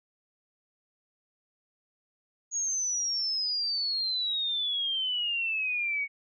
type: exponential sweep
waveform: sine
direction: down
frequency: 6700 to 2219 Hz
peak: -27 dBFS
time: 2.51-6.08 s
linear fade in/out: 50 ms
effects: none